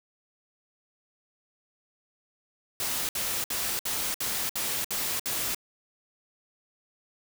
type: noise bursts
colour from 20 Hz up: white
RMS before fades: -30 dBFS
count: 8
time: 2.8-5.547 s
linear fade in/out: 2 ms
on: 290 ms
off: 61 ms
effects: none